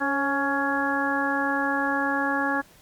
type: harmonic tone with a mistuned harmonic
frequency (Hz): 279.1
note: C#4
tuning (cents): +12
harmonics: 1 / 2 / 3 / 4 / 5 / 6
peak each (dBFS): -28 / -32 / -29 / -31 / -32 / -27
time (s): 0-2.62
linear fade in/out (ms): 20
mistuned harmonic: 2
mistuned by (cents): -34
effects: pink hiss -54 dBFS RMS until 2.81 s + Opus 48 kbps